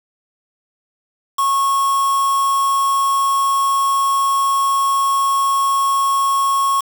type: tone with quantisation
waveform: triangle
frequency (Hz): 1096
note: C#6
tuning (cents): -20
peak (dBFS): -12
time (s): 1.38-6.81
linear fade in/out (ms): 10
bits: 4
effects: none